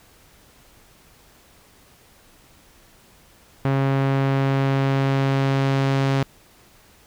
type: tone with low-pass filter sweep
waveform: sawtooth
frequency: 136.1 Hz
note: C#3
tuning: 31 cents flat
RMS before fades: -20 dBFS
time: 3.65-6.23 s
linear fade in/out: 0 ms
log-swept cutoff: 2100 to 4800 Hz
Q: 0.7
effects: pink hiss -53 dBFS RMS until 7.06 s